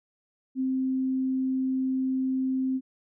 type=tone; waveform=sine; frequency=261.6 Hz; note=C4; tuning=in tune; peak=-24 dBFS; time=0.55-2.81 s; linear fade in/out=50 ms; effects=none